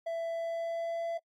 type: tone with pitch glide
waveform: triangle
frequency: 665 to 672 Hz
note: E5 to E5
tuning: +15 to +33 cents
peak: -30 dBFS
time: 0.06-1.18 s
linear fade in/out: 10 ms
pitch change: +18 cents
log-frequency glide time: 0.28-1.07 s
effects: noise-tail reverb RT60 0.1 s tail -24 dB re dry + AAC 48 kbps